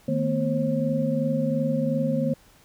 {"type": "tone cluster", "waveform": "sine", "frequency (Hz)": [154.1, 224.3, 247.1, 536], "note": ["D#3", "A3", "B3", "C5"], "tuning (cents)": [-16, 34, 1, 42], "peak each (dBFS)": -27, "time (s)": [0.08, 2.34], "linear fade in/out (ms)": 5, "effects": ["pink hiss -56 dBFS RMS until 2.64 s"]}